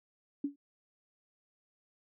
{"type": "tone with exponential decay", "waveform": "sine", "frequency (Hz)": 283.9, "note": "C#4", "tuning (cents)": 41, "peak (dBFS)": -27, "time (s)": [0.44, 0.56], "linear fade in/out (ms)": 5, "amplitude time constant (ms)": 26, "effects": []}